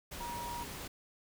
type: tone in noise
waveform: sine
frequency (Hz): 953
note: A#5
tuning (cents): +38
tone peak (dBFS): -39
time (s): 0.2-0.64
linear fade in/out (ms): 10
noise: pink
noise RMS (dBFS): -44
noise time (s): 0.11-0.88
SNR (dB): +2
effects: none